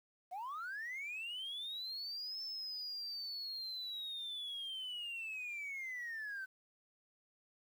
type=linear two-way sweep; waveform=sine; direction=up then down; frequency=686 to 5300 to 1515 Hz; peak=-39 dBFS; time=0.31-6.46 s; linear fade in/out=20 ms; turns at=2.42 s; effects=tanh soft clip ceiling -39 dBFS + 11-bit